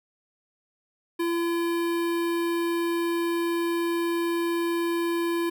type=tone with notch filter; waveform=square; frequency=339.5 Hz; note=F4; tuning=49 cents flat; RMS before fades=-26 dBFS; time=1.19-5.5 s; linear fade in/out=10 ms; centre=6300 Hz; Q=1.2; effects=none